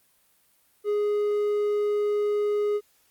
triangle tone, 415.3 Hz, G#4, in tune, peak -20 dBFS, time 0.84-2.81 s, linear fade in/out 50 ms, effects white hiss -64 dBFS RMS until 3.1 s + Opus 32 kbps

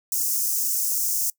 white high-pass noise, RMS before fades -24 dBFS, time 0.12-1.3 s, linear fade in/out 2 ms, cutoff 5500 Hz, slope 48 dB/octave, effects noise-tail reverb RT60 0.1 s tail -23 dB re dry

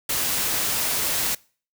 white noise, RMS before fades -24 dBFS, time 0.09-1.35 s, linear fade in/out 5 ms, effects noise-tail reverb RT60 0.4 s tail -23 dB re dry

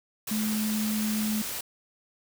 sine tone in noise, 214.8 Hz, A3, 41 cents flat, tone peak -26 dBFS, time 0.31-1.42 s, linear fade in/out 5 ms, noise white, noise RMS -34 dBFS, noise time 0.27-1.61 s, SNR +5 dB, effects none

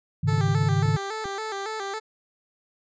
sine chord, Ab suspended fourth, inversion none, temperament equal with one note detuned, 103.83 / 137.48 / 155.56 Hz, Ab2 / Db3 / Eb3, 0 / -14 / 0 cents, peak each -24 dBFS, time 0.23-0.97 s, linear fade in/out 10 ms
15% pulse tone with vibrato, 415.3 Hz, G#4, in tune, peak -23 dBFS, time 0.27-2 s, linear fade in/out 20 ms, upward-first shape square, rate 3.6 Hz, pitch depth 90 cents each way
clicks, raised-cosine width 3 ms, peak -25 dBFS, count 8, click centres 0.331 / 0.381 / 0.484 / 0.633 / 0.858 / 0.888 / 0.951 / 1.256 s
effects resampled to 16000 Hz

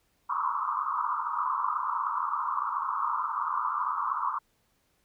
pink band-pass noise, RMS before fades -30 dBFS, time 0.29-4.39 s, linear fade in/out 10 ms, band 950 to 1300 Hz, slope 96 dB/octave, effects pink hiss -71 dBFS RMS until 5.04 s

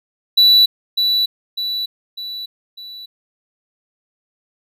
triangle tone with echo, 3951 Hz, B7, in tune, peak -6 dBFS, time 0.37-0.66 s, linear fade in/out 10 ms, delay 600 ms, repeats 4, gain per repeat -6 dB, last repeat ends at 3.06 s, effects none

